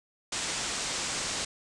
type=low-pass noise; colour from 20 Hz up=white; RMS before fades=-33 dBFS; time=0.32-1.45 s; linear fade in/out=5 ms; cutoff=8500 Hz; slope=48 dB/octave; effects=resampled to 24000 Hz